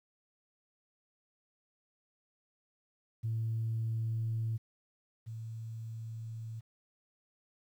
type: tone pair in turn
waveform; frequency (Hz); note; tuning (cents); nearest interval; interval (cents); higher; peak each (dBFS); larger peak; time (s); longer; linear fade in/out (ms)
sine; 112.6 / 112.6; A2 / A2; +40 / +40; unison; 0; neither; -30 / -39; first; 3.23-4.58 / 5.26-6.61; neither; 20
effects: tanh soft clip ceiling -27 dBFS + 11-bit